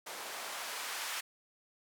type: noise with band-pass filter sweep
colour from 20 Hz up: blue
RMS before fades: -41 dBFS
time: 0.06-1.21 s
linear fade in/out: 10 ms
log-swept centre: 550 to 1300 Hz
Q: 0.93
effects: none